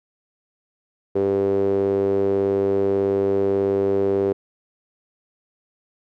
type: tone with band-pass filter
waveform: sawtooth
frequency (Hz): 98.3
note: G2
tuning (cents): +5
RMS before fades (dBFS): -20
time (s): 1.15-4.33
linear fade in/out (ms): 10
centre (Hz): 420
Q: 6.9
effects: none